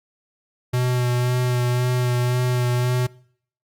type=tone with vibrato; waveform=square; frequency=124 Hz; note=B2; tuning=7 cents sharp; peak=-19 dBFS; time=0.73-3.07 s; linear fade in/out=10 ms; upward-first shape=sine; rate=1.9 Hz; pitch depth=17 cents each way; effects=noise-tail reverb RT60 0.6 s tail -23 dB re dry + Opus 48 kbps